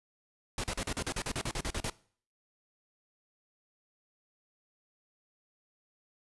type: noise bursts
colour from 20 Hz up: pink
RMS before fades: -34 dBFS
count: 14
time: 0.58-1.899 s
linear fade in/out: 2 ms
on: 58 ms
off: 39 ms
effects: noise-tail reverb RT60 0.5 s tail -21 dB re dry + resampled to 24000 Hz